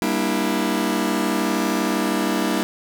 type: chord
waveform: sawtooth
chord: E half-diminished seventh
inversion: first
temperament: just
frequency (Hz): 197.78 / 237.3 / 296.7 / 329.6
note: G3 / Bb3 / D4 / E4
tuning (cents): +16 / +31 / +18 / 0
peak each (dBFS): -21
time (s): 0.02-2.63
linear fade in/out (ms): 0
effects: none